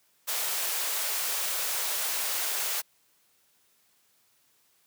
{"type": "high-pass noise", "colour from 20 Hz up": "white", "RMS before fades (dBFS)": -30, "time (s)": [0.27, 2.82], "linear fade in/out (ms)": 20, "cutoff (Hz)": 450, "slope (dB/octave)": 24, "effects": ["white hiss -67 dBFS RMS until 4.86 s", "high-pass 80 Hz 12 dB/octave"]}